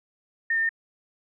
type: tone with pitch steps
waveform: sine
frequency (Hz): 1826 / 1801 / 1821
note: A#6 / A6 / A#6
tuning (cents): -36 / +40 / -41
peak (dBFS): -21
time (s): 0.5-0.692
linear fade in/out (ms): 5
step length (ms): 64
effects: none